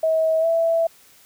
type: tone with pitch glide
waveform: sine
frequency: 641 to 661.7 Hz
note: E5 to E5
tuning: -49 to +6 cents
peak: -16 dBFS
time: 0.03-0.87 s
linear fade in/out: 5 ms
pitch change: +55 cents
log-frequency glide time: 0.4-0.46 s
effects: white hiss -52 dBFS RMS until 1.25 s